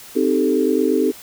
sine chord, A half-diminished seventh, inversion first, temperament equal, 261.6 / 311.1 / 392 / 440 Hz, C4 / Eb4 / G4 / A4, 0 / 0 / 0 / 0 cents, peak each -20 dBFS, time 0.15-1.12 s, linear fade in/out 20 ms, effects white hiss -40 dBFS RMS until 1.22 s

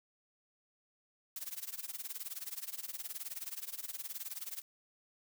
blue noise with tremolo, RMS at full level -40 dBFS, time 1.36-4.62 s, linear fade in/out 2 ms, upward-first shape sine, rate 19 Hz, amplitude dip 90%, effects none

